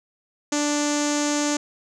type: tone with low-pass filter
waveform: sawtooth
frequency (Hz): 293.7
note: D4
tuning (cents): 0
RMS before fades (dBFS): -23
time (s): 0.52-1.57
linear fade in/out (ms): 5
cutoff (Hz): 6800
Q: 5.8
effects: none